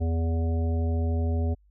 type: harmonic tone with a mistuned harmonic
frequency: 82.41 Hz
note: E2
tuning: in tune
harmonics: 1 / 3 / 5 / 7 / 9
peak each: -23 / -33 / -37 / -40 / -42 dBFS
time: 0-1.55 s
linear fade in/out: 20 ms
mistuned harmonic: 9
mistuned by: -24 cents
effects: added 50 Hz sine -57 dBFS peak until 1.7 s